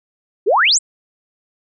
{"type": "exponential sweep", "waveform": "sine", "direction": "up", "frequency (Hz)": [349.2, 8372], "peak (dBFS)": -10, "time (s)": [0.46, 0.79], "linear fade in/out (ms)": 20, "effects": []}